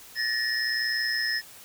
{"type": "tone cluster", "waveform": "triangle", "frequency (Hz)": [1752, 1873, 5170], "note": ["A6", "A#6", "E8"], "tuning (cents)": [-8, 8, -34], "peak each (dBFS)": -27, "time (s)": [0.15, 1.42], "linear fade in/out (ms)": 50, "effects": ["tanh soft clip ceiling -18 dBFS", "white hiss -48 dBFS RMS until 1.64 s"]}